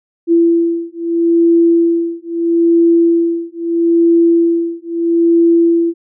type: beating tone pair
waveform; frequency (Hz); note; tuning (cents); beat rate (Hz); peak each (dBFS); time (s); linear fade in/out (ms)
sine; 336.2 / 336.97; E4 / E4; +34 / +38; 0.77; -12; 0.27-5.94; 50
effects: none